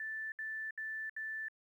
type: tone bursts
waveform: sine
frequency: 1760 Hz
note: A6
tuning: in tune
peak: -38 dBFS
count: 4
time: 0-1.484 s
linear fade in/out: 2 ms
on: 320 ms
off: 68 ms
effects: 12-bit